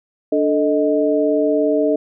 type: tone cluster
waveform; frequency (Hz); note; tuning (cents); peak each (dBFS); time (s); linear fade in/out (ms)
sine; 294.2 / 440.3 / 623; D4 / A4 / D#5; +3 / +1 / +2; -18; 0.32-1.96; 5
effects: none